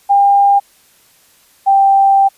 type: tone pair in turn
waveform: sine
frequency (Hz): 801 / 785.4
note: G5 / G5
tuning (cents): +37 / +3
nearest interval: unison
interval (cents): 34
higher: first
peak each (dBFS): -6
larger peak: neither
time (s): 0.09-0.6 / 1.66-2.29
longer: second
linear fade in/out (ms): 20
effects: white hiss -50 dBFS RMS until 2.37 s + resampled to 32000 Hz